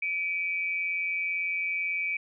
sine tone pair together, 2305 / 2483 Hz, D7 / D#7, -33 / -4 cents, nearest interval minor second, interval 129 cents, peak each -28 / -34 dBFS, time 0.02-2.17 s, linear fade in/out 5 ms, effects none

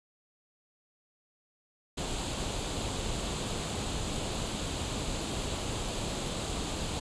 pink noise with comb filter, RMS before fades -34 dBFS, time 1.97-7 s, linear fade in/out 10 ms, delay 0.27 ms, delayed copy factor +0.5, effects resampled to 22050 Hz

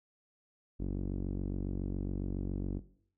sawtooth tone with low-pass filter, 47.23 Hz, F#1, 36 cents sharp, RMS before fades -35 dBFS, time 0.79-2.8 s, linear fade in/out 20 ms, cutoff 310 Hz, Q 2.1, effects noise-tail reverb RT60 0.6 s tail -17 dB re dry

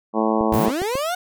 harmonic tone, 110 Hz, A2, in tune, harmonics 2 / 3 / 4 / 5 / 6 / 7 / 8 / 9 / 10, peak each -22 / -24 / -25 / -26 / -27 / -27 / -28 / -29 / -29 dBFS, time 0.13-0.72 s, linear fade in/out 50 ms
click train, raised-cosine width 2 ms, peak -14 dBFS, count 5, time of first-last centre 0.41-0.954 s, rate 7.35 Hz
30% pulse linear sweep, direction up, 50.3 to 740 Hz, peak -19 dBFS, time 0.52-1.15 s, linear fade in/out 5 ms
violet noise, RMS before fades -33 dBFS, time 0.53-0.66 s, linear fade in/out 5 ms
effects none

